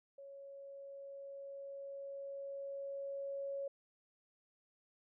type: tone with level ramp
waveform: sine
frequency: 554.4 Hz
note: C#5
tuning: in tune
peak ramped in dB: -50 to -38 dBFS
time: 0.18-3.68 s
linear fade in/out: 5 ms
effects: none